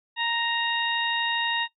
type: harmonic tone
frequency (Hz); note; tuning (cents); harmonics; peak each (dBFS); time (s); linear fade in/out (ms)
932.3; A#5; 0; 1 / 2 / 3 / 4; -29 / -29 / -29 / -29; 0.16-1.68; 50
effects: noise-tail reverb RT60 0.1 s tail -18 dB re dry